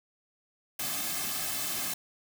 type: noise with comb filter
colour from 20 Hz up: white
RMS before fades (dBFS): -33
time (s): 0.79-1.94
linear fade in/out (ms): 5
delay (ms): 2.1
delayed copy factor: -0.8
effects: none